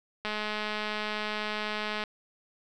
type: click train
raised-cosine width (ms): 0.3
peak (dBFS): -17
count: 380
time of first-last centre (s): 0.25-2.038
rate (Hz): 212
effects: none